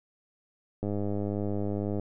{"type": "click train", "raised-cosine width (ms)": 2, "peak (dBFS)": -19, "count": 120, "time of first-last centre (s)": [0.83, 1.997], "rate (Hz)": 102, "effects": []}